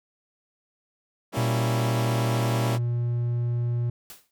15% pulse chord, G diminished seventh, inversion none, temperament equal, 196 / 233.1 / 277.2 / 329.6 Hz, G3 / Bb3 / Db4 / Fb4, 0 / 0 / 0 / 0 cents, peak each -26 dBFS, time 1.32-2.79 s, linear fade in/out 50 ms
triangle tone, 119.7 Hz, A#2, 46 cents sharp, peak -21 dBFS, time 1.37-3.9 s, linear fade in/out 5 ms
white noise with exponential decay, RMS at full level -39 dBFS, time 4.1-4.31 s, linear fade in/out 1 ms, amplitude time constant 45 ms
effects none

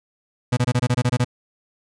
35% pulse tone bursts, 123.47 Hz, B2, in tune, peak -14 dBFS, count 10, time 0.52-1.246 s, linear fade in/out 10 ms, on 51 ms, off 24 ms, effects resampled to 22050 Hz

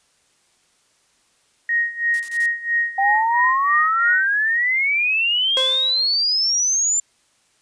sine tone with tremolo, 1872 Hz, A#6, 7 cents sharp, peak -15 dBFS, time 1.69-4.27 s, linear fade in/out 2 ms, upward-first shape sine, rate 3 Hz, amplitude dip 85%
blue noise bursts, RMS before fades -34 dBFS, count 4, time 2.14-2.458 s, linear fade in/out 0 ms, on 57 ms, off 30 ms
sine exponential sweep, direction up, 776 to 7280 Hz, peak -16 dBFS, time 2.98-7 s, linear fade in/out 5 ms
sawtooth tone with exponential decay, 523.3 Hz, C5, in tune, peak -16 dBFS, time 5.57-6.22 s, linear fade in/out 1 ms, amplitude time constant 140 ms
effects white hiss -61 dBFS RMS until 7.61 s + resampled to 22050 Hz

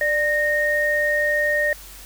sine tone pair together, 592.9 / 1851 Hz, D5 / A#6, +16 / -13 cents, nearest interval octave + minor sixth, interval 1971 cents, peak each -22 / -19 dBFS, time 0.01-1.73 s, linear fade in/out 2 ms, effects added 47 Hz sine -43 dBFS peak until 2.05 s + white hiss -42 dBFS RMS until 2.05 s

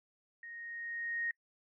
sine tone with level ramp, 1864.7 Hz, A#6, in tune, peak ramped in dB -46 to -32 dBFS, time 0.43-1.31 s, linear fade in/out 2 ms, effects noise-tail reverb RT60 0.1 s tail -26 dB re dry

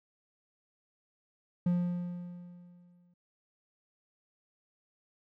triangle tone with exponential decay, 176.2 Hz, F3, 16 cents sharp, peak -22 dBFS, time 1.66-3.14 s, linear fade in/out 5 ms, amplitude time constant 320 ms, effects none

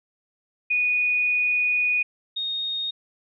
sine tone pair in turn, 2469 / 3712 Hz, D#7 / A#7, -14 / -8 cents, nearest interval perfect fifth, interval 706 cents, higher second, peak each -19 / -25 dBFS, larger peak first, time 0.7-2.03 / 2.36-2.91 s, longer first, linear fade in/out 10 ms, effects none

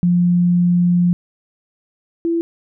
sine tone pair in turn, 175.9 / 335.3 Hz, F3 / E4, +13 / +30 cents, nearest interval major seventh, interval 1117 cents, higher second, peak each -11 / -15 dBFS, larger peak first, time 0.03-1.13 / 2.25-2.41 s, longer first, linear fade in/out 0 ms, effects none

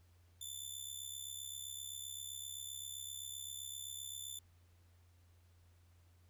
15% pulse tone with amplitude modulation, 3520 Hz, A7, in tune, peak -34 dBFS, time 0.41-4.39 s, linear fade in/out 5 ms, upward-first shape sine, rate 67.7 Hz, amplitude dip 75%, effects added 87 Hz sine -64 dBFS peak until 6.29 s + pink hiss -75 dBFS RMS until 6.29 s

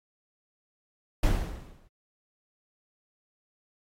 brown noise with exponential decay, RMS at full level -20 dBFS, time 1.23-1.88 s, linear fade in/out 5 ms, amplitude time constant 140 ms, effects AAC 48 kbps

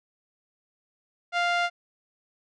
5% pulse tone with low-pass filter, 698.5 Hz, F5, in tune, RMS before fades -25 dBFS, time 1.32-1.7 s, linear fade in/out 50 ms, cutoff 1800 Hz, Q 0.69, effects none

